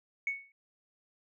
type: tone with exponential decay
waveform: sine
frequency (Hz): 2217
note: C#7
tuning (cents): 0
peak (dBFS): -26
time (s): 0.27-0.52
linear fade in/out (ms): 2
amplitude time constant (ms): 53
effects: tanh soft clip ceiling -23 dBFS